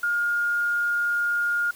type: tone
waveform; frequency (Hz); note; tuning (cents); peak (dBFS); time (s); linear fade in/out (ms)
sine; 1419; F6; +27; -21; 0.03-1.71; 5
effects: white hiss -48 dBFS RMS until 1.75 s